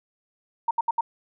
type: tone bursts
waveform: sine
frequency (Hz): 928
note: A#5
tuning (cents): -8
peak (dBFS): -19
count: 4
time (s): 0.68-1.009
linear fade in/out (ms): 5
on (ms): 29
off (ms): 71
effects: none